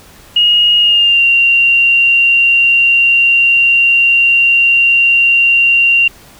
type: tone with pitch glide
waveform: sine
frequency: 2874 to 2765 Hz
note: F7 to F7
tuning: +49 to -18 cents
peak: -6 dBFS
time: 0.36-6.08 s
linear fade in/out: 5 ms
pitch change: -67 cents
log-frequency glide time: 0.79-1.23 s
effects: pink hiss -40 dBFS RMS until 6.39 s